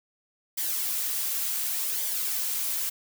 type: noise with flanger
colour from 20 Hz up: blue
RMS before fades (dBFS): -29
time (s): 0.57-2.9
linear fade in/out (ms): 10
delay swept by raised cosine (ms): 0.74 to 4.14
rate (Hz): 0.68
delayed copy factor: -0.55
effects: none